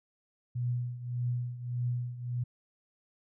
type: tone with tremolo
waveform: sine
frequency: 122.3 Hz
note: B2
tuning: 16 cents flat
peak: -27 dBFS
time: 0.55-2.44 s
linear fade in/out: 10 ms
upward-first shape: triangle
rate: 1.7 Hz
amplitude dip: 80%
effects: none